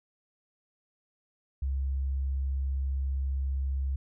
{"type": "tone", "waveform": "sine", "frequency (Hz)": 67.5, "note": "C#2", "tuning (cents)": -45, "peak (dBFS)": -27, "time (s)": [1.62, 3.96], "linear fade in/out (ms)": 5, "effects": []}